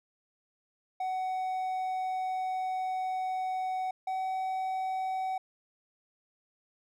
triangle tone pair in turn, 748 / 755.4 Hz, F#5 / F#5, +19 / +36 cents, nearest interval unison, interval 17 cents, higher second, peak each -28 dBFS, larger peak neither, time 1-3.91 / 4.07-5.38 s, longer first, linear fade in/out 5 ms, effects none

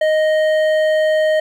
sine tone with hard clipping, 622.3 Hz, D#5, in tune, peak -14 dBFS, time 0.01-1.4 s, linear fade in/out 5 ms, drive 9 dB, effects none

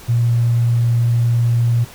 triangle tone, 118.2 Hz, A#2, 24 cents sharp, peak -8 dBFS, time 0.08-1.85 s, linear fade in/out 20 ms, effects tanh soft clip ceiling -10 dBFS + pink hiss -39 dBFS RMS until 1.94 s

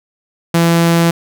sawtooth tone, 168.2 Hz, E3, 35 cents sharp, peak -5 dBFS, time 0.54-1.11 s, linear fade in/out 5 ms, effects none

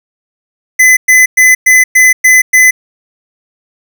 square tone bursts, 2020 Hz, B6, 39 cents sharp, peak -3 dBFS, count 7, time 0.79-2.71 s, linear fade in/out 10 ms, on 180 ms, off 110 ms, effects none

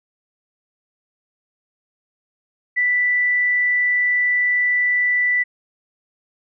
sine tone, 1975.5 Hz, B6, in tune, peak -15 dBFS, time 2.76-5.44 s, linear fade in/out 20 ms, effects none

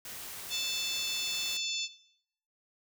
white noise, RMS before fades -43 dBFS, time 0.05-1.57 s, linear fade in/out 2 ms
harmonic tone, 880 Hz, A5, in tune, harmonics 3 / 4 / 5 / 6 / 7 / 8, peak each -39 / -33 / -39 / -42 / -44 / -41 dBFS, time 0.49-1.89 s, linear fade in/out 50 ms
effects noise-tail reverb RT60 0.7 s tail -17 dB re dry

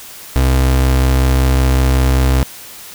35% pulse tone, 65.3 Hz, C2, 3 cents flat, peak -8 dBFS, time 0.36-2.43 s, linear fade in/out 0 ms, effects white hiss -34 dBFS RMS until 2.94 s

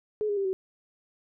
sine tone with pitch steps, 425 / 408.9 / 393.3 / 378.4 Hz, G#4 / G#4 / G4 / F#4, +40 / -27 / +6 / +39 cents, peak -25 dBFS, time 0.21-0.53 s, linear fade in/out 0 ms, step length 80 ms, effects none

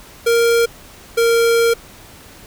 square tone pair in turn, 466.2 / 463.7 Hz, A#4 / A#4, 0 / -9 cents, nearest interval unison, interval 9 cents, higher first, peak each -12 dBFS, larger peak neither, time 0.26-0.66 / 1.17-1.74 s, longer second, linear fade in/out 10 ms, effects pink hiss -41 dBFS RMS until 2.46 s

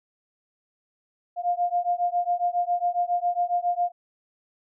sine beating tone pair, 701 / 708.3 Hz, F5 / F5, +6 / +24 cents, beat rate 7.3 Hz, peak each -25 dBFS, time 1.36-3.92 s, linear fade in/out 50 ms, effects none

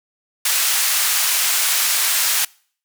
white band-pass noise, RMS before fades -18 dBFS, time 0.45-2.45 s, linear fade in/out 5 ms, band 1100 to 15000 Hz, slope 12 dB/octave, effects noise-tail reverb RT60 0.5 s tail -25 dB re dry

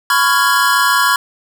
square chord, C# dominant seventh, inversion third, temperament equal with one note detuned, 1002.7 / 1108.7 / 1396.9 / 1661.2 Hz, B5 / C#6 / E#6 / G#6, +26 / 0 / 0 / 0 cents, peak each -17 dBFS, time 0.1-1.16 s, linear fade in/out 2 ms, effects none

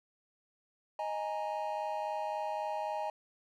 triangle chord, D# suspended fourth, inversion none, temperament just, 622.3 / 829.7 / 933.4 Hz, D#5 / G#5 / A#5, 0 / -2 / +2 cents, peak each -36 / -35 / -38 dBFS, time 0.99-3.1 s, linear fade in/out 2 ms, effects none

